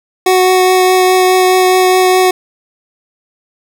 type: tone with vibrato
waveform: 25% pulse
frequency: 370 Hz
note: F#4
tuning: in tune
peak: -3 dBFS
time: 0.26-2.31 s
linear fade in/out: 5 ms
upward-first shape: triangle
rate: 4.8 Hz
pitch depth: 11 cents each way
effects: none